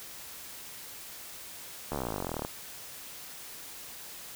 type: slowing click train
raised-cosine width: 1 ms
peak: -19 dBFS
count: 28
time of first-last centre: 1.92-2.449 s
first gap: 13 ms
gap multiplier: 1.03
effects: white hiss -45 dBFS RMS until 4.35 s